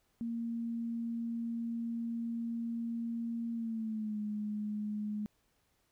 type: tone with pitch glide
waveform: sine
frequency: 231.9 to 210.2 Hz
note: A#3 to G#3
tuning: -9 to +21 cents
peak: -34 dBFS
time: 0.21-5.26 s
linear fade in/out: 0 ms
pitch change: -170 cents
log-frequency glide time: 3.53-4.19 s
effects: pink hiss -75 dBFS RMS until 5.91 s